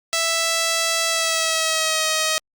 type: tone with pitch glide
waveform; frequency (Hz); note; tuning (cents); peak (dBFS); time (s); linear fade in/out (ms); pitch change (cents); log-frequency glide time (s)
5% pulse; 660 to 630.6; E5 to D#5; +2 to +23; -7; 0.13-2.38; 0; -79; 1.09-2.05
effects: Opus 48 kbps